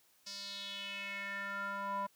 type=tone with band-pass filter sweep; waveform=square; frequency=198.9 Hz; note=G3; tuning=25 cents sharp; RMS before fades=-41 dBFS; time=0.26-2.07 s; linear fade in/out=10 ms; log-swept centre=5200 to 910 Hz; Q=4.5; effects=white hiss -69 dBFS RMS until 2.15 s + high-pass 60 Hz 12 dB/octave